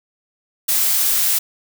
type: noise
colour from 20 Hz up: blue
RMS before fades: -17 dBFS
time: 0.68-1.39 s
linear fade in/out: 10 ms
effects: none